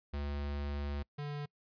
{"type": "tone pair in turn", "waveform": "square", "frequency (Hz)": [71.8, 145.94], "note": ["D2", "D3"], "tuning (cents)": [-39, -11], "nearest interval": "octave", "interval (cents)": 1228, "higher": "second", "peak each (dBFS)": [-36, -38], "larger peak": "first", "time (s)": [[0.13, 1.03], [1.18, 1.46]], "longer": "first", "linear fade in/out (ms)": 10, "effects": ["noise-tail reverb RT60 0.1 s tail -26 dB re dry", "resampled to 11025 Hz"]}